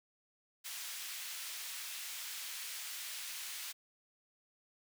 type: high-pass noise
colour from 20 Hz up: pink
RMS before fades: -44 dBFS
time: 0.64-3.73 s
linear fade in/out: 20 ms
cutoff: 2300 Hz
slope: 12 dB/octave
effects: none